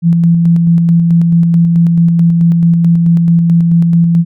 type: tone with tremolo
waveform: sine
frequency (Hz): 168.7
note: E3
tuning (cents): +40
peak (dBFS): -4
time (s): 0.02-4.25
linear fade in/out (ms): 50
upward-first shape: square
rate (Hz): 4.6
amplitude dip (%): 25
effects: none